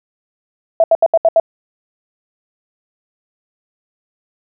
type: tone bursts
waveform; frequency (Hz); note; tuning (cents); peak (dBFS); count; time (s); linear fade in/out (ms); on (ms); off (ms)
sine; 659.3; E5; 0; -6; 6; 0.8-1.399; 2; 39; 73
effects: none